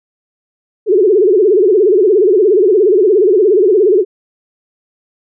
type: tone with vibrato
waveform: sine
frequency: 396.7 Hz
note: G4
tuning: 21 cents sharp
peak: -6 dBFS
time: 0.86-4.05 s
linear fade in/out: 50 ms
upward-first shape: sine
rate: 17 Hz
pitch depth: 200 cents each way
effects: none